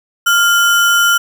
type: tone with sample-and-hold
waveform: sine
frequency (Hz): 1396.9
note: F6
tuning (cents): 0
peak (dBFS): -8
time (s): 0.26-1.18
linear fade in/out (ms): 10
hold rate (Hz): 4410
effects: none